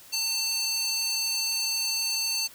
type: tone with high-pass filter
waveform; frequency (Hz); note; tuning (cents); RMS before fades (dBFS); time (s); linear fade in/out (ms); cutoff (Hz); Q
square; 898; A5; +35; -28; 0.12-2.48; 20; 4300; 2
effects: white hiss -50 dBFS RMS until 2.54 s